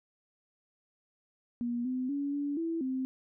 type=tone with pitch steps; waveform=sine; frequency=239.3 / 255.3 / 283.1 / 286.7 / 330.2 / 260.7 Hz; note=A#3 / C4 / C#4 / D4 / E4 / C4; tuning=+46 / -42 / +37 / -42 / +3 / -6 cents; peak=-30 dBFS; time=1.61-3.05 s; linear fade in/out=0 ms; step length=240 ms; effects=none